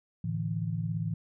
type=chord; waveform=sine; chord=A suspended fourth; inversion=none; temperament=equal; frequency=110 / 146.83 / 164.81 Hz; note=A2 / D3 / E3; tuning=0 / 0 / 0 cents; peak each=-33 / -37 / -32 dBFS; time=0.24-1.14 s; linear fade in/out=5 ms; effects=none